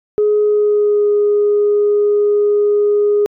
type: tone with pitch glide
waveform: sine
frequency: 419.7 to 413.4 Hz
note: G#4 to G#4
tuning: +18 to -8 cents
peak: -9 dBFS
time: 0.18-3.26 s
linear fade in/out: 0 ms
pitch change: -26 cents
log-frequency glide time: 0.41-1.08 s
effects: tanh soft clip ceiling -6 dBFS